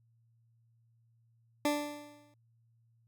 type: tone with exponential decay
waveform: 20% pulse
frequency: 293.7 Hz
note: D4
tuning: in tune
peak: -21 dBFS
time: 1.65-2.34 s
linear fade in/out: 2 ms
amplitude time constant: 150 ms
effects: added 115 Hz sine -66 dBFS peak until 3.07 s